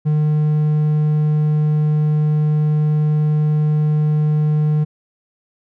triangle tone, 151.7 Hz, D#3, 44 cents flat, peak -11 dBFS, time 0.05-4.85 s, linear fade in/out 20 ms, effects none

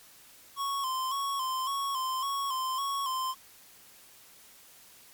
square tone with vibrato, 1073 Hz, C6, 43 cents sharp, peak -30 dBFS, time 0.56-3.35 s, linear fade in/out 50 ms, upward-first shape square, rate 1.8 Hz, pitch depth 55 cents each way, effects white hiss -55 dBFS RMS until 5.13 s + MP3 96 kbps

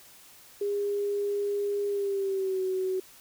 sine tone with pitch glide, 406.6 to 375 Hz, G#4 to F#4, -37 to +23 cents, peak -26 dBFS, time 0.61-3 s, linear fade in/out 5 ms, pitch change -140 cents, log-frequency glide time 1.88-2.62 s, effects white hiss -53 dBFS RMS until 3.2 s

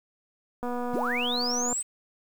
click train, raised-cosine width 1 ms, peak -20 dBFS, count 269, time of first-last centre 0.63-1.728 s, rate 244 Hz
sine linear sweep, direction up, 75.2 to 8310 Hz, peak -27 dBFS, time 0.93-1.83 s, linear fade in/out 20 ms
effects 8-bit

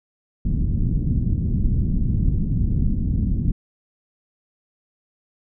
pink low-pass noise, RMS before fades -20 dBFS, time 0.45-3.52 s, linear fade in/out 5 ms, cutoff 220 Hz, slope 24 dB/octave, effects none

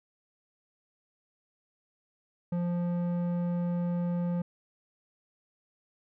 square tone with low-pass filter, 174.61 Hz, F3, in tune, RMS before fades -30 dBFS, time 2.52-4.42 s, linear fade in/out 5 ms, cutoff 730 Hz, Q 0.57, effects none

